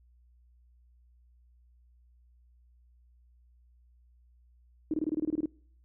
sine tone bursts, 311.1 Hz, D#4, in tune, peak -26 dBFS, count 11, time 4.91-5.458 s, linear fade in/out 2 ms, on 28 ms, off 24 ms, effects noise-tail reverb RT60 0.6 s tail -26 dB re dry + added 60 Hz sine -59 dBFS peak until 5.84 s

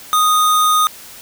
sine tone with sample-and-hold, 1244.5 Hz, D#6, in tune, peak -10 dBFS, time 0.13-0.87 s, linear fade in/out 0 ms, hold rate 4900 Hz, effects white hiss -37 dBFS RMS until 1.21 s

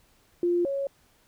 sine tone pair in turn, 349.2 / 553.2 Hz, F4 / C#5, 0 / -4 cents, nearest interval minor sixth, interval 796 cents, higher second, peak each -21 / -26 dBFS, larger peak first, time 0.43-0.65 / 0.65-0.87 s, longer neither, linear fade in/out 2 ms, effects pink hiss -63 dBFS RMS until 1.27 s

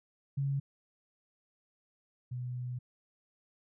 sine tone pair in turn, 138.59 / 124.26 Hz, C#3 / B2, 0 / +11 cents, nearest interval major second, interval 189 cents, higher first, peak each -29 / -35 dBFS, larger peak first, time 0.37-0.6 / 2.31-2.79 s, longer second, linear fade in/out 10 ms, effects none

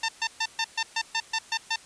10% pulse tone bursts, 900 Hz, A5, 39 cents sharp, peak -16 dBFS, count 10, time 0.03-1.76 s, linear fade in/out 5 ms, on 56 ms, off 130 ms, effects white hiss -50 dBFS RMS until 1.85 s + resampled to 22050 Hz

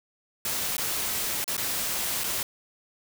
white noise with dropouts, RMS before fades -29 dBFS, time 0.45-2.43 s, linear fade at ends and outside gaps 2 ms, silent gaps 0.768-0.78 / 1.443-1.478 / 1.568-1.578 / 2.237-2.241 s, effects none

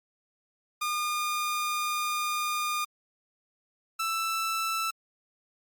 sawtooth tone pair in turn, 1214 / 1324.2 Hz, D#6 / E6, -43 / +7 cents, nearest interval major second, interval 150 cents, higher second, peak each -24 / -24 dBFS, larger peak neither, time 0.81-2.85 / 3.99-4.91 s, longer first, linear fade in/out 10 ms, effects Opus 48 kbps

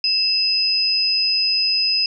sine tone pair together, 2648 / 5045 Hz, E7 / D#8, +7 / +23 cents, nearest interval major seventh, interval 1116 cents, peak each -26 / -16 dBFS, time 0.04-2.06 s, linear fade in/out 2 ms, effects none

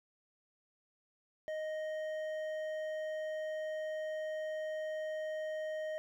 triangle tone with hard clipping, 622.3 Hz, D#5, in tune, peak -38 dBFS, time 1.48-5.98 s, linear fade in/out 0 ms, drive 11 dB, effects none

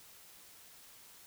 silence, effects white hiss -57 dBFS RMS until 1.26 s

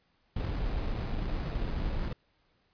brown noise with sample-and-hold, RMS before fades -32 dBFS, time 0.36-2.13 s, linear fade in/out 5 ms, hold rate 3150 Hz, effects pink hiss -71 dBFS RMS until 2.73 s + resampled to 11025 Hz

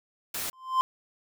white noise, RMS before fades -33 dBFS, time 0.34-0.5 s, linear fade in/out 5 ms
triangle tone with exponential growth, 1040 Hz, C6, 11 cents flat, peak -15 dBFS, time 0.53-0.81 s, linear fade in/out 0 ms, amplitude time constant 59 ms
effects none

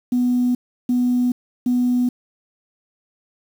sine tone bursts, 246.9 Hz, B3, in tune, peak -14 dBFS, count 3, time 0.12-2.09 s, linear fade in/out 5 ms, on 430 ms, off 340 ms, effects tanh soft clip ceiling -11 dBFS + 7-bit

